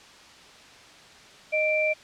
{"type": "tone pair together", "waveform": "sine", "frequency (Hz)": [619, 2353], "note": ["D#5", "D7"], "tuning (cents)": [-9, 3], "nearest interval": "octave + major seventh", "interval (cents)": 2312, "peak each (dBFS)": -24, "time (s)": [1.52, 1.94], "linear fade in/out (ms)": 20, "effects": ["white hiss -49 dBFS RMS until 2.03 s", "low-pass 5000 Hz 12 dB/octave"]}